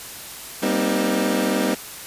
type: chord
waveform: 25% pulse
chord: C minor seventh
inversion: second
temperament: equal with one note detuned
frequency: 196 / 238.3 / 261.6 / 311.1 Hz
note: G3 / Bb3 / C4 / Eb4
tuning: 0 / +38 / 0 / 0 cents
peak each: -21 dBFS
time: 0.62-1.75 s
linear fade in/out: 10 ms
effects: white hiss -36 dBFS RMS until 2.06 s + resampled to 32000 Hz